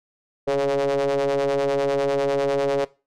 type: ring-modulated tone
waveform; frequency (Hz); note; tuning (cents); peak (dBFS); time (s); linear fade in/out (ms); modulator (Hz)
square; 69; C#2; -7; -17; 0.47-2.85; 10; 488
effects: noise-tail reverb RT60 0.3 s tail -20 dB re dry + low-pass 6000 Hz 12 dB/octave